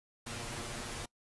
pink noise with comb filter, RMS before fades -41 dBFS, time 0.26-1.06 s, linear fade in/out 10 ms, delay 8.5 ms, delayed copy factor +0.95, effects noise-tail reverb RT60 0.1 s tail -23 dB re dry + resampled to 24000 Hz

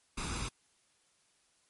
pink noise with comb filter, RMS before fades -37 dBFS, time 0.17-0.49 s, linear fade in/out 10 ms, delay 0.81 ms, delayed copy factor +0.6, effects white hiss -71 dBFS RMS until 1.69 s + MP3 48 kbps

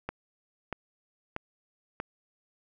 click train, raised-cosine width 0.5 ms, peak -18 dBFS, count 4, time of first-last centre 0.09-2.001 s, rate 1.57 Hz, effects none

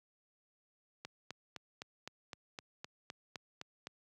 click train, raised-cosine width 0.2 ms, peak -26 dBFS, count 12, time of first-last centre 1.05-3.871 s, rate 3.9 Hz, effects high-pass 100 Hz 12 dB/octave

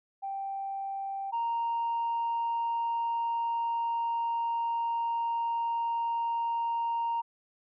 sine tone pair in turn, 784 / 929.9 Hz, G5 / A#5, 0 / -5 cents, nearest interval minor third, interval 295 cents, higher second, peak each -32 / -26 dBFS, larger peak second, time 0.22-1.32 / 1.32-7.22 s, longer second, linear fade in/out 20 ms, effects tanh soft clip ceiling -25 dBFS

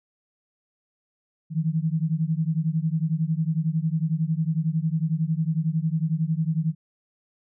sine beating tone pair, 155.56 / 166.56 Hz, D#3 / E3, 0 / +18 cents, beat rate 11 Hz, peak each -24 / -25 dBFS, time 1.5-6.75 s, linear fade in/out 50 ms, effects none

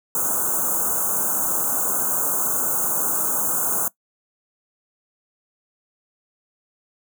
white band-stop noise, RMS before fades -22 dBFS, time 0.15-3.88 s, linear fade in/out 2 ms, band 1500 to 6400 Hz, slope 96 dB/octave, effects noise-tail reverb RT60 0.1 s tail -20 dB re dry + high-pass 150 Hz 12 dB/octave

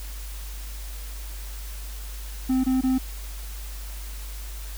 triangle tone bursts, 259.4 Hz, C4, 15 cents flat, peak -17 dBFS, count 3, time 2.49-2.984 s, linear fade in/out 10 ms, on 150 ms, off 22 ms, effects added 50 Hz sine -33 dBFS peak until 4.77 s + white hiss -43 dBFS RMS until 4.77 s

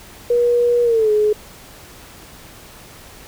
sine tone with pitch glide, 480.5 to 423.2 Hz, B4 to G#4, -48 to +33 cents, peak -12 dBFS, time 0.3-1.33 s, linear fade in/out 5 ms, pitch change -219 cents, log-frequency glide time 0.83-1.11 s, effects pink hiss -41 dBFS RMS until 3.27 s

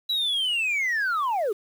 sine linear sweep, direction down, 3951 to 373.3 Hz, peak -20 dBFS, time 0.09-1.53 s, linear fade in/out 10 ms, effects tanh soft clip ceiling -21 dBFS + 8-bit

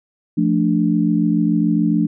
sine chord, D minor, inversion first, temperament equal with one note detuned, 173.01 / 220 / 293.7 Hz, F3 / A3 / D4, -16 / 0 / 0 cents, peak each -18 dBFS, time 0.37-2.07 s, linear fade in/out 10 ms, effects none

